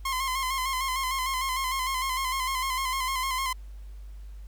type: tone with vibrato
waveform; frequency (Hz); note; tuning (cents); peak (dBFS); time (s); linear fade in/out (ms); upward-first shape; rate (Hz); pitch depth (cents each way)
sawtooth; 1049; C6; +4; -23; 0.05-3.53; 5; square; 6.6; 44
effects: added 50 Hz sine -39 dBFS peak until 4.47 s + pink hiss -63 dBFS RMS until 4.47 s